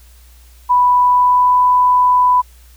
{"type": "tone with pitch glide", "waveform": "sine", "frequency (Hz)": [987.8, 995.2], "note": ["B5", "B5"], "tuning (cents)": [0, 13], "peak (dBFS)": -8, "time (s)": [0.69, 2.42], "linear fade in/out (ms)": 20, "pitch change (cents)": 13, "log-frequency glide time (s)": [0.93, 1.6], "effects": ["added 60 Hz sine -41 dBFS peak until 2.76 s", "white hiss -50 dBFS RMS until 2.76 s"]}